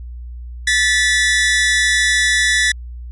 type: tone pair together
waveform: sawtooth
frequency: 1746.4 / 1959 Hz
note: A6 / B6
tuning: -13 / -15 cents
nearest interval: major second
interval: 198 cents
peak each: -12 dBFS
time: 0.67-2.72 s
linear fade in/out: 5 ms
effects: added 60 Hz sine -28 dBFS peak until 3.11 s + resampled to 24000 Hz